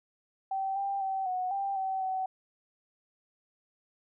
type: tone with pitch steps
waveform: sine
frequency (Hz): 773 / 791 / 770 / 736 / 789 / 765 / 756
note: G5 / G5 / G5 / F#5 / G5 / G5 / F#5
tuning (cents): -24 / +15 / -31 / -9 / +11 / -42 / +37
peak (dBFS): -29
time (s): 0.51-2.26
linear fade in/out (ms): 5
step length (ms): 250
effects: none